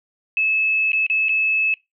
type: tone with dropouts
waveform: sine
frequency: 2600 Hz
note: E7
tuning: 24 cents flat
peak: -16 dBFS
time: 0.37-1.74 s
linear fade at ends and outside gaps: 1 ms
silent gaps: 0.919-0.931 / 1.065-1.099 / 1.285-1.292 s
effects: noise-tail reverb RT60 0.2 s tail -23 dB re dry